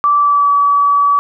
sine tone with pitch glide, 1163 to 1143.7 Hz, D6 to D6, -17 to -46 cents, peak -8 dBFS, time 0.04-1.19 s, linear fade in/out 0 ms, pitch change -29 cents, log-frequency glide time 0.18-0.51 s, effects none

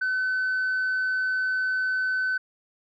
sine tone, 1516 Hz, F#6, 42 cents sharp, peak -21 dBFS, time 0.01-2.38 s, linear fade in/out 10 ms, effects tanh soft clip ceiling -21 dBFS

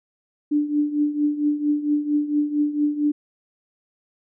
sine tone with tremolo, 295.2 Hz, D4, 9 cents sharp, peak -15 dBFS, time 0.51-3.12 s, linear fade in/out 10 ms, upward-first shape triangle, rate 4.4 Hz, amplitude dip 80%, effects none

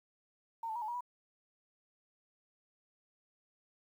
sine tone with pitch steps, 914 / 878 / 955 / 861 / 956 / 980 Hz, A#5 / A5 / A#5 / A5 / A#5 / B5, -34 / -4 / +42 / -38 / +43 / -14 cents, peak -36 dBFS, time 0.63-1.008 s, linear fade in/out 5 ms, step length 63 ms, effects 11-bit

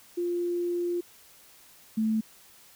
sine tone pair in turn, 349.2 / 219.6 Hz, F4 / A3, 0 / -3 cents, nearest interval minor sixth, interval 803 cents, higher first, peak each -26 / -23 dBFS, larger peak second, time 0.17-1.01 / 1.97-2.21 s, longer first, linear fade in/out 10 ms, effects white hiss -55 dBFS RMS until 2.75 s

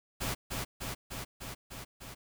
pink noise with echo, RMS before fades -34 dBFS, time 0.2-0.35 s, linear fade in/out 20 ms, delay 300 ms, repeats 6, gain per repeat -2 dB, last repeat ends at 2.15 s, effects none

